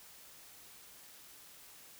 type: silence
effects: white hiss -56 dBFS RMS until 1.99 s